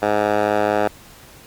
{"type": "tone with band-pass filter", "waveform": "10% pulse", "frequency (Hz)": 104.5, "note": "G#2", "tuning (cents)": 11, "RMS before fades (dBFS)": -18, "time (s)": [0.02, 0.88], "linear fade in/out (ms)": 5, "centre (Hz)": 830, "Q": 1.5, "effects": ["pink hiss -44 dBFS RMS until 1.46 s", "MP3 96 kbps"]}